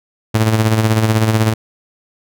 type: tone with tremolo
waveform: sawtooth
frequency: 110 Hz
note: A2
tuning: in tune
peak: -5 dBFS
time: 0.34-1.54 s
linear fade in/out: 10 ms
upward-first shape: sine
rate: 16 Hz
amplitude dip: 55%
effects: none